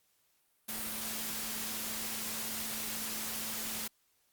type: tone in noise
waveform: sine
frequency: 220 Hz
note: A3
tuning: in tune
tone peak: -48 dBFS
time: 0.68-3.88 s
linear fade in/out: 10 ms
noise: white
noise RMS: -38 dBFS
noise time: 0.68-3.88 s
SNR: -13 dB
effects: white hiss -73 dBFS RMS until 4.32 s + Opus 48 kbps